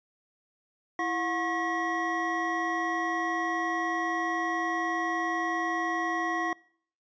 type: tone cluster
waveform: triangle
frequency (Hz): 331.9 / 723 / 1087 / 1915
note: E4 / F#5 / C#6 / A#6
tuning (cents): +12 / -40 / -34 / +46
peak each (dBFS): -31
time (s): 0.99-6.53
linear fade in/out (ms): 2
effects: noise-tail reverb RT60 0.6 s tail -25 dB re dry + resampled to 16000 Hz